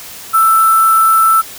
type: tone with sample-and-hold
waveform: sine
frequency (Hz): 1326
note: E6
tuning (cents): +10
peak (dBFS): -6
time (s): 0.33-1.42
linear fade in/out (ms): 20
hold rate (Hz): 11025
effects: white hiss -31 dBFS RMS until 1.58 s